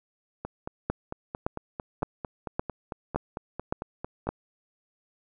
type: two click trains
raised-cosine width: 1 ms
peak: -19 / -12 dBFS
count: 18 / 7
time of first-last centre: 0.45-4.27 / 0.9-4.29 s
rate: 4.45 / 1.77 Hz
effects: none